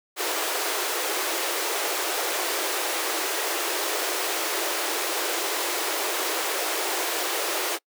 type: high-pass noise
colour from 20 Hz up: pink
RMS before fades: -27 dBFS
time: 0.16-7.79 s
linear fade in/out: 50 ms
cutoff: 320 Hz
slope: 96 dB/octave
effects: noise-tail reverb RT60 0.1 s tail -26 dB re dry